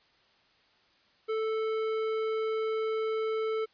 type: tone with tanh clipping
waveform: sine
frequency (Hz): 440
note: A4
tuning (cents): 0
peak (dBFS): -30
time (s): 1.28-3.66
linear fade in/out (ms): 20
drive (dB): 14
effects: white hiss -65 dBFS RMS until 3.73 s + resampled to 11025 Hz